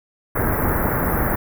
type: band-stop noise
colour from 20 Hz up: pink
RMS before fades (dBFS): -20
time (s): 0.35-1.36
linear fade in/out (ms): 10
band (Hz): 1900 to 12000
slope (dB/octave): 48
effects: none